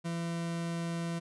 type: tone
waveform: 40% pulse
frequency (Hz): 168.6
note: E3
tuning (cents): +39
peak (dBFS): -32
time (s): 0.04-1.2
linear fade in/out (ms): 20
effects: resampled to 24000 Hz